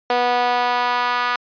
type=tone with high-pass filter sweep; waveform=sawtooth; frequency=244.8 Hz; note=B3; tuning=15 cents flat; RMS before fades=-19 dBFS; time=0.1-1.36 s; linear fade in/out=0 ms; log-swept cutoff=610 to 1200 Hz; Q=2.5; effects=resampled to 11025 Hz